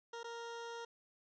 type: tone with dropouts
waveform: 20% pulse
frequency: 466.2 Hz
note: A#4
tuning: in tune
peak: -39 dBFS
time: 0.13-0.85 s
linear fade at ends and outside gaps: 5 ms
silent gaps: 0.232-0.242 s
effects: resampled to 16000 Hz